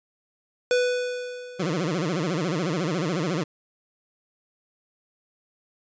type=tone with exponential decay; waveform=square; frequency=495.1 Hz; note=B4; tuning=4 cents sharp; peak=-18 dBFS; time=0.71-2.28 s; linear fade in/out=1 ms; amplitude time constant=340 ms
type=tone with vibrato; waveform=20% pulse; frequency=168.6 Hz; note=E3; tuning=39 cents sharp; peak=-19 dBFS; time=1.59-3.44 s; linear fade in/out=10 ms; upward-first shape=sine; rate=14 Hz; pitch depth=220 cents each way
effects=resampled to 16000 Hz